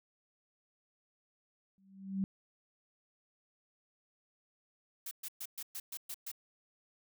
sine tone with exponential growth, 193.5 Hz, G3, 22 cents flat, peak -28 dBFS, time 1.78-2.24 s, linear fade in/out 0 ms, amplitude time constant 100 ms
blue noise bursts, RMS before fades -42 dBFS, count 8, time 5.06-6.316 s, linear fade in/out 5 ms, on 52 ms, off 120 ms
effects none

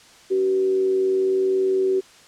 sine tone with frequency modulation, 380.3 Hz, F#4, 48 cents sharp, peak -17 dBFS, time 0.3-2.01 s, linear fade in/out 20 ms, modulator 101 Hz, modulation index 0.25, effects white hiss -49 dBFS RMS until 2.27 s + low-pass 7000 Hz 12 dB/octave

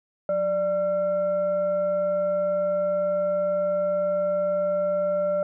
sine tone with frequency modulation, 590 Hz, D5, 8 cents sharp, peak -21 dBFS, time 0.29-5.43 s, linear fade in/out 2 ms, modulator 771 Hz, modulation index 0.34, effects none

